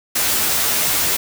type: noise with comb filter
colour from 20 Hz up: white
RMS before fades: -18 dBFS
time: 0.15-1.17 s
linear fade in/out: 10 ms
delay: 13 ms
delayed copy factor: +0.95
effects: none